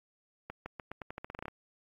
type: accelerating click train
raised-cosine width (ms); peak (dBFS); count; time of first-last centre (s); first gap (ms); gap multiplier
0.5; -25; 14; 0.5-1.482; 160; 0.86
effects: AAC 32 kbps